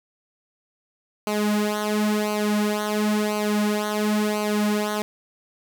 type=tone with flanger; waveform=sawtooth; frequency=210.4 Hz; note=G#3; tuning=23 cents sharp; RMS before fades=-23 dBFS; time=1.27-5.02 s; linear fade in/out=0 ms; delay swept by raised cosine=0.56 to 4.36 ms; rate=0.96 Hz; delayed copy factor=-0.8; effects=none